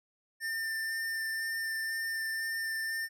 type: tone with vibrato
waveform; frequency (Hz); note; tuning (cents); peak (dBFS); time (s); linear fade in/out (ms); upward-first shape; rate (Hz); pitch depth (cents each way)
square; 1795; A6; +34; -33; 0.4-3.09; 50; sine; 2; 8
effects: none